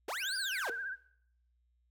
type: linear two-way sweep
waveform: 35% pulse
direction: up then down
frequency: 293.7 to 4978 to 293.7 Hz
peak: -34 dBFS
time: 0.08-0.7 s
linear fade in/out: 5 ms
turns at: 0.36 s
type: tone with vibrato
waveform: sine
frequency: 1558 Hz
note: G6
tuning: 11 cents flat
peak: -36 dBFS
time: 0.19-0.97 s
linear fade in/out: 50 ms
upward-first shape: triangle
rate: 15 Hz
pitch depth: 95 cents each way
type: tone with exponential decay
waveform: sine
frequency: 463.4 Hz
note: A#4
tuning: 10 cents flat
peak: -37 dBFS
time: 0.69-0.82 s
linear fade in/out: 5 ms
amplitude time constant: 28 ms
effects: noise-tail reverb RT60 0.7 s tail -20 dB re dry + added 60 Hz sine -70 dBFS peak until 1.9 s